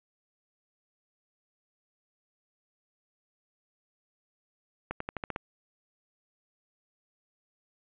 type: accelerating click train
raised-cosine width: 0.5 ms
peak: -18 dBFS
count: 7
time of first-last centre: 4.91-5.361 s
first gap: 94 ms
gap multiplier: 0.91
effects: resampled to 8000 Hz + 8-bit